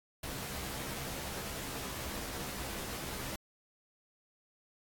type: noise with comb filter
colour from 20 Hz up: pink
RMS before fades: -41 dBFS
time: 0.23-3.36 s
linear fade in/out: 5 ms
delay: 15 ms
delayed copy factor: +0.75
effects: AAC 64 kbps